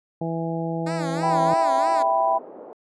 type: harmonic tone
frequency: 165.2 Hz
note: E3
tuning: 4 cents sharp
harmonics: 1 / 2 / 3 / 4 / 5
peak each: -27 / -30 / -32 / -33 / -34 dBFS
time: 0.21-1.54 s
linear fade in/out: 5 ms
type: tone with vibrato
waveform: 10% pulse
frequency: 298.5 Hz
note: D4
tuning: 28 cents sharp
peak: -22 dBFS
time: 0.86-2.03 s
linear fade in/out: 10 ms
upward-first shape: sine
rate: 3.1 Hz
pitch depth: 190 cents each way
type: band-pass noise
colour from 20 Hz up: white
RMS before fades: -41 dBFS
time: 1.15-2.73 s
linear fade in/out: 0 ms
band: 280 to 690 Hz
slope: 24 dB/octave
type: chord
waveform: sine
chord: E minor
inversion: none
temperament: equal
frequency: 659.3 / 784 / 987.8 Hz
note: E5 / G5 / B5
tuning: 0 / 0 / 0 cents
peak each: -22 dBFS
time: 1.22-2.39 s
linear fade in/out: 20 ms
effects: resampled to 22050 Hz